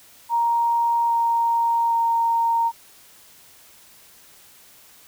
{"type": "tone with pitch steps", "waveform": "sine", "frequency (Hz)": [935, 929.6, 924.3], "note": ["A#5", "A#5", "A#5"], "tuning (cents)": [5, -5, -15], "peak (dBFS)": -17, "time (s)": [0.29, 2.72], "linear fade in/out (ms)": 50, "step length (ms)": 810, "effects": ["white hiss -50 dBFS RMS until 5.07 s"]}